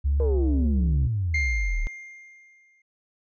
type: tone with vibrato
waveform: sine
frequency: 69.3 Hz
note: C#2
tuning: in tune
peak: -18 dBFS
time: 0.04-1.08 s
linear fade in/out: 20 ms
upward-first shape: sine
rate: 2 Hz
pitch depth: 41 cents each way
type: exponential sweep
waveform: sine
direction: down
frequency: 485.2 to 33.97 Hz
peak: -22 dBFS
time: 0.2-1.87 s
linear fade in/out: 0 ms
type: tone with exponential decay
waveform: triangle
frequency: 2112 Hz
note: C7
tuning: 16 cents sharp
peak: -19 dBFS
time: 1.34-2.82 s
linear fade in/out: 5 ms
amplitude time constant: 320 ms
effects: tanh soft clip ceiling -16 dBFS + resampled to 16000 Hz